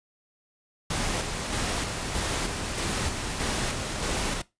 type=noise with tremolo; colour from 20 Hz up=pink; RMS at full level=-28 dBFS; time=0.9-4.42 s; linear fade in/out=5 ms; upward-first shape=square; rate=1.6 Hz; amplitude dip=35%; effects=noise-tail reverb RT60 0.2 s tail -19 dB re dry + resampled to 22050 Hz